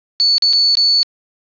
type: tone with dropouts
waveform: sine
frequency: 4455 Hz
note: C#8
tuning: 8 cents sharp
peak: -9 dBFS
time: 0.2-1.03 s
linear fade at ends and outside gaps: 0 ms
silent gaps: 0.381-0.423 / 0.528-0.533 / 0.753-0.771 s
effects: resampled to 11025 Hz + 8-bit